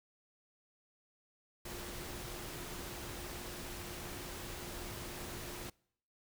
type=tone in noise; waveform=sine; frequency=353.5 Hz; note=F4; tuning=21 cents sharp; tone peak=-52 dBFS; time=1.65-5.7 s; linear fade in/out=5 ms; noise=pink; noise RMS=-45 dBFS; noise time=1.65-5.7 s; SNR=-10 dB; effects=noise-tail reverb RT60 0.7 s tail -26 dB re dry